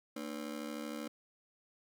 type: ring-modulated tone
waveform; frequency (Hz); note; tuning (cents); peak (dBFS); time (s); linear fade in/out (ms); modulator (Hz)
30% pulse; 265; C4; +22; -34; 0.16-1.08; 5; 36.5
effects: none